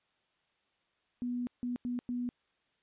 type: tone bursts at uneven times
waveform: sine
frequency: 244.7 Hz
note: B3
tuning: 16 cents flat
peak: -32 dBFS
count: 4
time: 1.22-1.47 / 1.63-1.76 / 1.85-1.99 / 2.09-2.29 s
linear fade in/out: 0 ms
effects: white hiss -75 dBFS RMS until 2.82 s + resampled to 8000 Hz